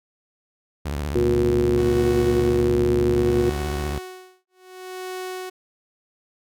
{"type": "tone with vibrato", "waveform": "sawtooth", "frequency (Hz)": 72.6, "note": "D2", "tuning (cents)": -19, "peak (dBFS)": -21, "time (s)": [0.85, 3.99], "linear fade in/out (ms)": 10, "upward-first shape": "triangle", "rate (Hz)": 15, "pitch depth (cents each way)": 200}
{"type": "harmonic tone", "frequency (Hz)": 120, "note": "B2", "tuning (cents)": -49, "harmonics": [1, 2, 3, 4], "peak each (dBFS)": [-28, -27, -18, -28], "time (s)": [1.15, 3.5], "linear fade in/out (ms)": 5}
{"type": "tone with tremolo", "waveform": "sawtooth", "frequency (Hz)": 370, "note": "F#4", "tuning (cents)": 0, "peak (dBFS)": -25, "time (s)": [1.77, 5.5], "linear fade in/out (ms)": 10, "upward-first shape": "sine", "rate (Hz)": 0.65, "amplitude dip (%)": 100}
{"effects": []}